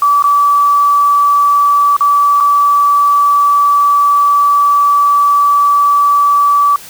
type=tone with dropouts; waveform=sine; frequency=1152 Hz; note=D6; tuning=34 cents flat; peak=-6 dBFS; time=0.02-6.76 s; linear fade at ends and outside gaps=2 ms; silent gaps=0.224-0.24 / 1.966-2.007 / 2.403-2.407 s; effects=white hiss -33 dBFS RMS until 6.89 s